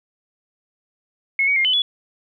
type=tone with pitch steps; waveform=sine; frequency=2181 / 2253 / 2124 / 3025 / 3406 Hz; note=C#7 / C#7 / C7 / F#7 / G#7; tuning=-29 / +28 / +25 / +38 / +43 cents; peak=-15 dBFS; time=1.39-1.82 s; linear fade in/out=2 ms; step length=86 ms; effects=none